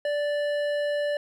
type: tone with hard clipping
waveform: sine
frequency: 585 Hz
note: D5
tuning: 7 cents flat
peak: -26 dBFS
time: 0.05-1.17 s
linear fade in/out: 2 ms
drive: 11 dB
effects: none